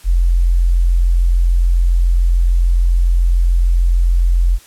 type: tone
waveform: sine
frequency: 43.47 Hz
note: F1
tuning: 7 cents flat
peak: -9 dBFS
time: 0.04-4.59 s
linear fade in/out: 50 ms
effects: white hiss -44 dBFS RMS until 4.66 s + low-pass 12000 Hz 12 dB/octave